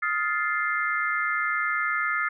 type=chord; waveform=sine; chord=F dominant seventh; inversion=third; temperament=just; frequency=1257.2 / 1396.9 / 1746.1 / 2095 Hz; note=Eb6 / F6 / A6 / C7; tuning=+18 / 0 / -14 / +2 cents; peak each=-29 dBFS; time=0.02-2.29 s; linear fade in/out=10 ms; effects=none